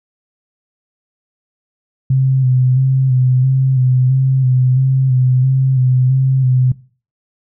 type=tone with vibrato; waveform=sine; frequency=130 Hz; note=C3; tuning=11 cents flat; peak=-9 dBFS; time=2.1-6.72 s; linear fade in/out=5 ms; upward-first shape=square; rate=1.5 Hz; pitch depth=32 cents each way; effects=noise-tail reverb RT60 0.4 s tail -20 dB re dry